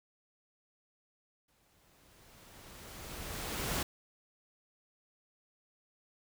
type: noise with exponential growth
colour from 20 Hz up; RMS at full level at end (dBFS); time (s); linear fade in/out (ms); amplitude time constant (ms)
pink; -33; 1.48-3.83; 5; 510
effects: none